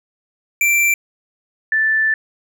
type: tone pair in turn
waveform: square / sine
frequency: 2349 / 1760.7 Hz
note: D7 / A6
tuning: 0 / +1 cents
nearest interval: perfect fourth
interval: 499 cents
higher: first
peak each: -13 dBFS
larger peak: neither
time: 0.61-0.94 / 1.72-2.14 s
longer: second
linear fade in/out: 2 ms
effects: none